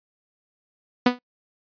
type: tone with exponential decay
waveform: sawtooth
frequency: 246.9 Hz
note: B3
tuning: in tune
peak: -7 dBFS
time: 1.06-1.19 s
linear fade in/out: 5 ms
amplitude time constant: 27 ms
effects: noise-tail reverb RT60 0.1 s tail -24 dB re dry + resampled to 11025 Hz